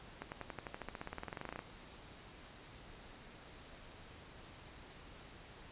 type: accelerating click train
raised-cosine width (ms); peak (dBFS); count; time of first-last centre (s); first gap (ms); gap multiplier
0.5; -27; 24; 0.22-1.591; 99; 0.95
effects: pink hiss -55 dBFS RMS until 5.71 s + resampled to 8000 Hz